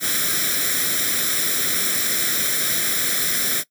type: noise with comb filter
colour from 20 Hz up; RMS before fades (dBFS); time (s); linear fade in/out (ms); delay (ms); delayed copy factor
white; -21; 0-3.64; 50; 0.54; +0.8
effects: noise-tail reverb RT60 0.1 s tail -19 dB re dry + high-pass 150 Hz 12 dB/octave